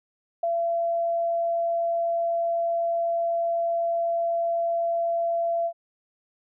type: tone with ADSR envelope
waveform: sine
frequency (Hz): 677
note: E5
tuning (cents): +46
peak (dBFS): -20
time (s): 0.43-5.73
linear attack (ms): 6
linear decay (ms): 11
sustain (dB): -2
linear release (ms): 72
effects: none